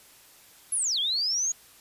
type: linear two-way sweep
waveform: sine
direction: down then up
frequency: 11175 to 3151 to 6750 Hz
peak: -24 dBFS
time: 0.72-1.52 s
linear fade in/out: 5 ms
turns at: 0.99 s
effects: white hiss -54 dBFS RMS until 1.8 s + resampled to 32000 Hz